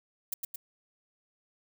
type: noise with echo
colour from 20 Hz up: violet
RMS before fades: -32 dBFS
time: 0.32-0.34 s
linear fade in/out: 5 ms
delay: 110 ms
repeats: 2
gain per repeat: -3 dB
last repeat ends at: 0.56 s
effects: none